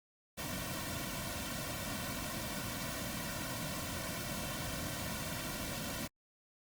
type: noise with comb filter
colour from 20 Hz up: pink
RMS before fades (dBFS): -40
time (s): 0.37-6.08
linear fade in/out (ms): 20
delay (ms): 2.4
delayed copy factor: -0.95
effects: Opus 48 kbps